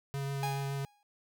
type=tone with vibrato; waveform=square; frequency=138.59 Hz; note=C#3; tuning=in tune; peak=-34 dBFS; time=0.14-0.85 s; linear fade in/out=0 ms; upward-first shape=triangle; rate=7.1 Hz; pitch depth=13 cents each way
type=tone with exponential decay; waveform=45% pulse; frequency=824 Hz; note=G#5; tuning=14 cents flat; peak=-31 dBFS; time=0.43-1.03 s; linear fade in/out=1 ms; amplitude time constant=130 ms
effects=none